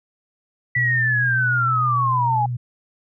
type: linear sweep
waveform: sine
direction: down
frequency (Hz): 1973 to 809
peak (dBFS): -17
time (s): 0.75-2.46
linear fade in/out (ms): 5
type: tone with vibrato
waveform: sine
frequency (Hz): 123.47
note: B2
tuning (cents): 0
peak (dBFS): -22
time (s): 0.76-2.57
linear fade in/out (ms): 10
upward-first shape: square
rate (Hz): 6.6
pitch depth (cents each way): 24
effects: none